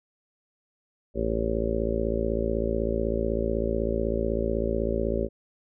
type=harmonic tone; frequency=56 Hz; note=A1; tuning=31 cents sharp; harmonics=1 / 2 / 3 / 4 / 5 / 6 / 7 / 8 / 9 / 10; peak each=-30 / -36 / -39 / -32 / -38 / -35 / -30 / -35 / -34 / -32 dBFS; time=1.14-5.29 s; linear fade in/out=50 ms; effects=none